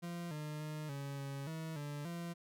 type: tone with pitch steps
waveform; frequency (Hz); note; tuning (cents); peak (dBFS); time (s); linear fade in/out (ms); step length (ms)
40% pulse; 172.3 / 151.2 / 152.9 / 139.8 / 138.7 / 160.6 / 145.8 / 170.9; F3 / D#3 / D#3 / C#3 / C#3 / E3 / D3 / F3; -23 / -49 / -30 / +15 / +1 / -45 / -12 / -37; -40; 0.02-2.34; 20; 290
effects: none